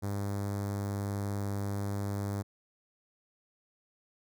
sawtooth tone with notch filter, 100.6 Hz, G2, 45 cents sharp, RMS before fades -34 dBFS, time 0.02-2.43 s, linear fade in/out 20 ms, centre 2800 Hz, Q 0.59, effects none

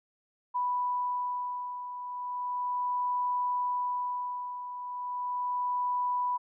sine beating tone pair, 987.8 / 988.16 Hz, B5 / B5, 0 / +1 cents, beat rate 0.36 Hz, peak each -30 / -36 dBFS, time 0.54-6.38 s, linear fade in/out 20 ms, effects none

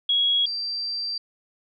sine tone pair in turn, 3322 / 4698 Hz, G#7 / D8, 0 / 0 cents, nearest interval tritone, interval 600 cents, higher second, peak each -18 / -26 dBFS, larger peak first, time 0.09-0.46 / 0.46-1.18 s, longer second, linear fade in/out 5 ms, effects none

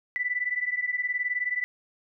sine beating tone pair, 1975.5 / 1994.5 Hz, B6 / B6, 0 / +17 cents, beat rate 19 Hz, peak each -28 / -30 dBFS, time 0.16-1.64 s, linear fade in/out 0 ms, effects none

